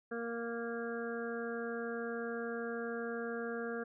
harmonic tone, 233.1 Hz, A#3, in tune, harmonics 1 / 2 / 3 / 5 / 6 / 7, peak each -42 / -39 / -48 / -51 / -47 / -46 dBFS, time 0.11-3.84 s, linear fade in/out 10 ms, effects none

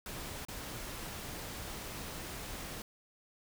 pink noise with dropouts, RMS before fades -43 dBFS, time 0.06-2.82 s, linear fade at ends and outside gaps 2 ms, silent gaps 0.451-0.484 s, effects none

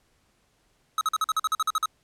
square tone bursts, 1278 Hz, D#6, 46 cents sharp, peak -22 dBFS, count 12, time 0.98-1.858 s, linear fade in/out 2 ms, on 31 ms, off 46 ms, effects pink hiss -67 dBFS RMS until 2.03 s + low-pass 11000 Hz 12 dB/octave

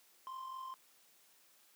triangle tone with amplitude modulation, 1046.5 Hz, C6, in tune, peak -39 dBFS, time 0.27-0.74 s, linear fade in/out 0 ms, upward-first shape sine, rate 44.6 Hz, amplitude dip 50%, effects white hiss -67 dBFS RMS until 1.75 s + high-pass 200 Hz 12 dB/octave

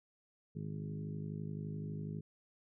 harmonic tone with a mistuned harmonic, 51.91 Hz, G#1, in tune, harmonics 2 / 3 / 4 / 5 / 6 / 7 / 8, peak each -47 / -41 / -46 / -55 / -55 / -57 / -53 dBFS, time 0.55-2.21 s, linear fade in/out 10 ms, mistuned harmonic 2, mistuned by +19 cents, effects none

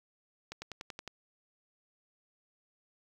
accelerating click train, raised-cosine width 0.2 ms, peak -24 dBFS, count 7, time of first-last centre 0.52-1.077 s, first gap 100 ms, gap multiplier 0.97, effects 9-bit

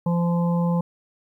harmonic tone, 172 Hz, F3, 26 cents flat, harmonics 1 / 3 / 5 / 6, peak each -19 / -29 / -33 / -35 dBFS, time 0.06-0.81 s, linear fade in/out 5 ms, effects 10-bit

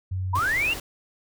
sine tone, 93.2 Hz, F#2, 13 cents sharp, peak -25 dBFS, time 0.11-0.4 s, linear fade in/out 10 ms
sine linear sweep, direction up, 907 to 2861 Hz, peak -21 dBFS, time 0.33-0.74 s, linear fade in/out 10 ms
pink band-stop noise, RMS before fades -35 dBFS, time 0.35-0.8 s, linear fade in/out 5 ms, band 170 to 240 Hz, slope 96 dB/octave
effects none

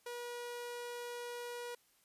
sawtooth tone, 482.1 Hz, B4, 42 cents flat, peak -38 dBFS, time 0.06-1.75 s, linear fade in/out 5 ms, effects white hiss -71 dBFS RMS until 2.04 s + resampled to 32000 Hz

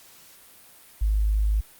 sine tone, 52.2 Hz, G#1, 10 cents sharp, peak -19 dBFS, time 1.01-1.61 s, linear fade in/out 10 ms, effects white hiss -51 dBFS RMS until 1.79 s + Opus 48 kbps

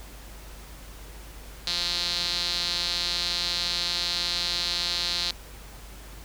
sawtooth tone with band-pass filter, 174.5 Hz, F3, 1 cent flat, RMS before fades -28 dBFS, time 1.67-5.31 s, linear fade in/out 2 ms, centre 4200 Hz, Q 5.5, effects added 50 Hz sine -43 dBFS peak until 6.24 s + pink hiss -47 dBFS RMS until 6.24 s

